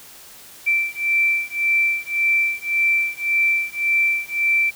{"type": "beating tone pair", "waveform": "sine", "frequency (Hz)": [2339, 2340.8], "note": ["D7", "D7"], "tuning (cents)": [-8, -6], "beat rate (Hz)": 1.8, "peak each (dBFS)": -20, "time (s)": [0.66, 4.71], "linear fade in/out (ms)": 20, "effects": ["white hiss -43 dBFS RMS until 4.75 s"]}